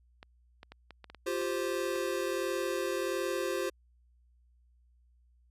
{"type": "clicks", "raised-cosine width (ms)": 0.3, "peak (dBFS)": -31, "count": 9, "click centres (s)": [0.229, 0.631, 0.72, 0.907, 1.043, 1.1, 1.147, 1.416, 1.958]}
{"type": "chord", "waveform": "square", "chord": "F suspended second", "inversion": "none", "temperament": "equal with one note detuned", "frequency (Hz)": [349.2, 390.6, 523.3], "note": ["F4", "G4", "C5"], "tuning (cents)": [0, -6, 0], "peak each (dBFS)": -36, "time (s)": [1.26, 3.7], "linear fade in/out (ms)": 10}
{"effects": ["added 60 Hz sine -62 dBFS peak until 5.5 s", "resampled to 32000 Hz"]}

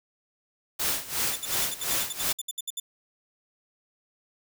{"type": "noise with tremolo", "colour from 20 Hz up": "white", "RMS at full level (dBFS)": -26, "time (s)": [0.79, 2.33], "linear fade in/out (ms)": 10, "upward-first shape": "sine", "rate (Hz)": 2.8, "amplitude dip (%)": 85}
{"type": "tone bursts", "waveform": "15% pulse", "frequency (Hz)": 3520, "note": "A7", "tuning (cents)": 0, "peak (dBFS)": -23, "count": 16, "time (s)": [1.33, 2.8], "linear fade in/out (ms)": 5, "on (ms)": 30, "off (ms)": 66}
{"effects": []}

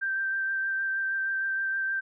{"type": "tone with vibrato", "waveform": "sine", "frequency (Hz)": 1568, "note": "G6", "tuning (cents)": 0, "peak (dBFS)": -26, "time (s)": [0.01, 2.01], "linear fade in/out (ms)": 20, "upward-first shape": "sine", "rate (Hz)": 6.4, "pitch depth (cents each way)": 14, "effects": []}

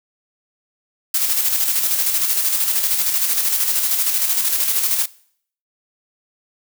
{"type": "noise with tremolo", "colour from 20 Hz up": "blue", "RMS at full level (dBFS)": -17, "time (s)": [1.14, 5.06], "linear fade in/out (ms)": 5, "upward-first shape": "square", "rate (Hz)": 13, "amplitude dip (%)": 40, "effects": ["noise-tail reverb RT60 0.6 s tail -21 dB re dry"]}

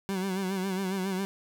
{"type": "tone with vibrato", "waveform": "30% pulse", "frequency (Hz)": 190.3, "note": "F#3", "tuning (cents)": 49, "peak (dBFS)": -26, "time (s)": [0.09, 1.25], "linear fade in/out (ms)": 0, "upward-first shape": "sine", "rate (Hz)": 7.3, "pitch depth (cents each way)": 67, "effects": []}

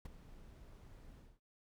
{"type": "noise with ADSR envelope", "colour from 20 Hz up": "brown", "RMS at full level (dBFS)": -41, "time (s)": [0.05, 1.4], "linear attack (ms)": 6, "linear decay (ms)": 15, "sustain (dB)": -15, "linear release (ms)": 220, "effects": []}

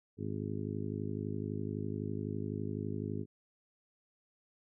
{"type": "harmonic tone", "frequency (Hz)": 51.91, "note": "G#1", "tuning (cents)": 0, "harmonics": [2, 3, 4, 5, 6, 7, 8], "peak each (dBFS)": [-40, -42, -42, -42, -47, -45, -45], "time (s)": [0.17, 3.26], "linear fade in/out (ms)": 50, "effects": []}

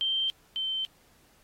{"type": "tone pair in turn", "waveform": "sine", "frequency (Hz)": [3137, 3099], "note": ["G7", "G7"], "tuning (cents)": [1, -21], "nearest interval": "unison", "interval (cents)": 22, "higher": "first", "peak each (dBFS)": [-25, -28], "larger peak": "first", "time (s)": [[0.01, 0.3], [0.56, 0.85]], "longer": "neither", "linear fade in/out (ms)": 0, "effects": ["pink hiss -63 dBFS RMS until 1.43 s", "AAC 48 kbps"]}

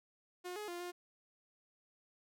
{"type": "tone with pitch steps", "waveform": "sawtooth", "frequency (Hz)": [359.2, 420.4, 349, 354.4], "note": ["F4", "G#4", "F4", "F4"], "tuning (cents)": [49, 21, -1, 25], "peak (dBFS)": -38, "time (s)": [0.44, 0.92], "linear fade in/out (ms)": 20, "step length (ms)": 120, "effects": []}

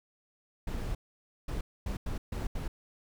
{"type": "noise bursts at uneven times", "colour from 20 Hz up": "brown", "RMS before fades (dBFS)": -34, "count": 6, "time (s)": [[0.67, 0.95], [1.48, 1.61], [1.86, 1.97], [2.06, 2.18], [2.32, 2.47], [2.55, 2.68]], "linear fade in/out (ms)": 5, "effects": []}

